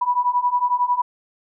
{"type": "beating tone pair", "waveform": "sine", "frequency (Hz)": [975, 986], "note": ["B5", "B5"], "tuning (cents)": [-23, -3], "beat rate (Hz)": 11, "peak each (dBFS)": [-21, -19], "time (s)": [0.01, 1.02], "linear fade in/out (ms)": 10, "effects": []}